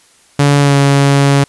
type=tone with pitch glide; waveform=sawtooth; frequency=142.9 to 140.04 Hz; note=D3 to C#3; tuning=-47 to +18 cents; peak=-3 dBFS; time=0.39-1.44 s; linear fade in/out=5 ms; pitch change=-35 cents; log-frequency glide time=0.6-0.76 s; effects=white hiss -48 dBFS RMS until 1.48 s + resampled to 24000 Hz